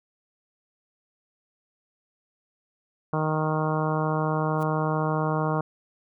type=harmonic tone; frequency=155.56 Hz; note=D#3; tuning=in tune; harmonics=1 / 2 / 3 / 4 / 5 / 6 / 7 / 8 / 9; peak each=-26 / -32 / -31 / -32 / -33 / -34 / -32 / -37 / -38 dBFS; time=3.13-5.61 s; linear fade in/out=2 ms
type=noise with exponential growth; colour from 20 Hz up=white; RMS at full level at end=-42 dBFS; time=4.56-4.63 s; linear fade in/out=2 ms; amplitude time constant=15 ms
effects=none